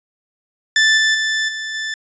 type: tone with level steps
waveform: sawtooth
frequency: 1760 Hz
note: A6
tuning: in tune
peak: -7 / -9 / -13 / -20 / -18 dBFS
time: 0.76-1.94 s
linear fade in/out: 2 ms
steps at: 0.97 / 1.14 / 1.48 / 1.74 s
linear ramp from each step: 10 ms
effects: resampled to 16000 Hz